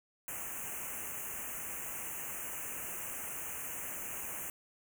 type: band-stop noise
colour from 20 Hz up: white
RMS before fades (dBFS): -41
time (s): 0.28-4.5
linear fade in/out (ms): 0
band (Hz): 2900 to 6200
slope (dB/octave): 96
effects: none